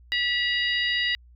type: harmonic tone with a mistuned harmonic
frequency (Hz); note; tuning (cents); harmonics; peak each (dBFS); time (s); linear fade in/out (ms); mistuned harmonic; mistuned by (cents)
954; A#5; +40; 2 / 3 / 4 / 5; -25 / -27 / -30 / -34; 0.12-1.15; 0; 2; +40
effects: added 60 Hz sine -49 dBFS peak until 1.35 s